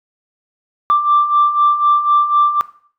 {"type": "beating tone pair", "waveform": "sine", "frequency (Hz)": [1174.7, 1178.7], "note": ["D6", "D6"], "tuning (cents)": [0, 6], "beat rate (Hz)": 4, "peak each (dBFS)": [-16, -11], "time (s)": [0.9, 2.61], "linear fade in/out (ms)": 0, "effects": ["noise-tail reverb RT60 0.5 s tail -17 dB re dry", "tanh soft clip ceiling -4 dBFS"]}